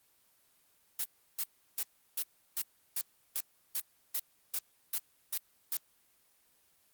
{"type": "noise bursts", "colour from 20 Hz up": "blue", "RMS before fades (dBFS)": -33, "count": 13, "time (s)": [0.99, 5.772], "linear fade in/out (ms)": 5, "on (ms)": 54, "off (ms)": 340, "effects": ["white hiss -69 dBFS RMS until 6.93 s", "Opus 24 kbps"]}